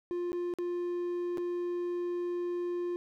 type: tone with dropouts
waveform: triangle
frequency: 351.4 Hz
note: F4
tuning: 11 cents sharp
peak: -29 dBFS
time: 0.11-2.96 s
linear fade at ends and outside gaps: 0 ms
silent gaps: 0.319-0.33 / 0.538-0.586 / 1.373-1.381 s
effects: none